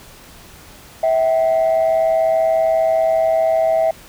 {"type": "tone pair together", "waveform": "sine", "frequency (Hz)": [650, 770.3], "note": ["E5", "G5"], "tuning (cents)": [-24, -30], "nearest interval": "minor third", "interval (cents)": 294, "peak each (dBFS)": [-12, -19], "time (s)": [1.03, 3.91], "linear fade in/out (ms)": 5, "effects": ["tanh soft clip ceiling -9 dBFS", "pink hiss -42 dBFS RMS until 4.08 s"]}